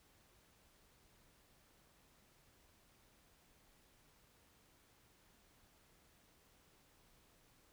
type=silence; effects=pink hiss -70 dBFS RMS until 7.72 s